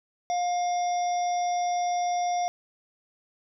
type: harmonic tone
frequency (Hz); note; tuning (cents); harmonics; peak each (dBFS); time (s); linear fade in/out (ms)
709; F5; +26; 1 / 3 / 5 / 7 / 8; -24 / -41 / -45 / -51 / -40; 0.3-2.48; 0
effects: none